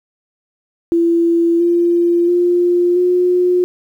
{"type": "tone with pitch steps", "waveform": "sine", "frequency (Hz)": [337.5, 344.6, 351.8, 359.2], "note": ["E4", "F4", "F4", "F4"], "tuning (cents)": [41, -23, 13, 49], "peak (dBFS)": -10, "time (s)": [0.92, 3.64], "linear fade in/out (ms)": 0, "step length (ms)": 680, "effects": ["8-bit"]}